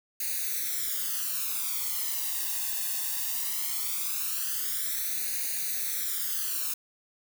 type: noise with flanger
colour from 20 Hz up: blue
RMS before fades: -31 dBFS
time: 0.2-6.74 s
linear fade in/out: 5 ms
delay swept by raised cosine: 0.46 to 1.11 ms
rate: 0.19 Hz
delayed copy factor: +0.85
effects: none